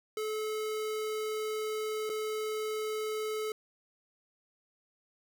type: tone with dropouts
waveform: square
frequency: 431.7 Hz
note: A4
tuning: 33 cents flat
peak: -33 dBFS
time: 0.17-3.52 s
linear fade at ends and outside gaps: 2 ms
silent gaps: 2.094-2.098 s
effects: none